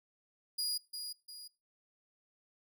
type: tone with echo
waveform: sawtooth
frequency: 4882 Hz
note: D#8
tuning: 34 cents flat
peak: -30 dBFS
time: 0.58-0.78 s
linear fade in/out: 10 ms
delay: 350 ms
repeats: 2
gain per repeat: -7 dB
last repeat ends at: 1.48 s
effects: noise-tail reverb RT60 0.3 s tail -21 dB re dry